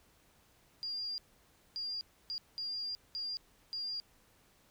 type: tone bursts at uneven times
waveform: sine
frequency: 4802 Hz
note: D8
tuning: 38 cents sharp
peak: -36 dBFS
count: 6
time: 0.83-1.18 / 1.76-2.01 / 2.3-2.38 / 2.58-2.95 / 3.15-3.37 / 3.73-4 s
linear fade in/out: 0 ms
effects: pink hiss -67 dBFS RMS until 4.7 s